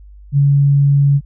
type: tone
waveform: sine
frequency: 141.2 Hz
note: C#3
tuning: 32 cents sharp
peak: -8 dBFS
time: 0.32-1.21 s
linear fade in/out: 50 ms
effects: added 50 Hz sine -36 dBFS peak until 1.25 s